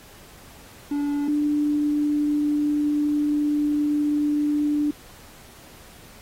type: tone pair in turn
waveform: triangle / sine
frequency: 288.6 / 295.3 Hz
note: D4 / D4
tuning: -30 / +10 cents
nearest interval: unison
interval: 40 cents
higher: second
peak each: -20 / -19 dBFS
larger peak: second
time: 0.91-1.28 / 1.28-4.91 s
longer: second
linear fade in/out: 5 ms
effects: pink hiss -48 dBFS RMS until 6.21 s + AAC 48 kbps